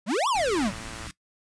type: exponential two-way sweep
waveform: square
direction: up then down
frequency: 174.61 to 1179 to 174.61 Hz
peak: -23 dBFS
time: 0.06-0.72 s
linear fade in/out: 50 ms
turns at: 0.28 s
type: band-stop noise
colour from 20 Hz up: pink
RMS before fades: -39 dBFS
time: 0.35-1.11 s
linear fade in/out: 0 ms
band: 340 to 1100 Hz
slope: 96 dB/octave
type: click train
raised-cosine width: 0.5 ms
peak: -26 dBFS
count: 59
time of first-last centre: 0.55-1.068 s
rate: 112 Hz
effects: noise-tail reverb RT60 0.1 s tail -18 dB re dry + resampled to 22050 Hz

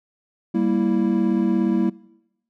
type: chord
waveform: triangle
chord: E diminished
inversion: first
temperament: equal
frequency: 196 / 233.1 / 329.6 Hz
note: G3 / Bb3 / E4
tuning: 0 / 0 / 0 cents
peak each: -20 dBFS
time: 0.54-1.9 s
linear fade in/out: 10 ms
effects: noise-tail reverb RT60 0.9 s tail -22 dB re dry

